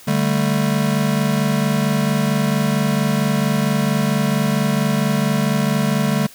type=chord; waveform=square; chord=D suspended fourth; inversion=none; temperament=just; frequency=146.83 / 195.78 / 220.2 Hz; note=D3 / G3 / A3; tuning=0 / -2 / +2 cents; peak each=-21 dBFS; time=0.07-6.27 s; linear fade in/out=10 ms; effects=white hiss -43 dBFS RMS until 6.34 s